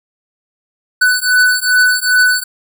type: beating tone pair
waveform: square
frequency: 1493 / 1495.5 Hz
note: F#6 / F#6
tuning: +15 / +18 cents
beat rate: 2.5 Hz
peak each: -13 dBFS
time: 1.01-2.44 s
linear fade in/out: 10 ms
effects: none